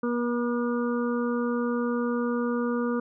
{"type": "harmonic tone", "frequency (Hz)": 240, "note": "B3", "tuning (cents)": -49, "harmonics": [1, 2, 4, 5, 6], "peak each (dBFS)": [-26, -29, -40, -36, -39], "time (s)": [0.03, 3], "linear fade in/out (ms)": 5, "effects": []}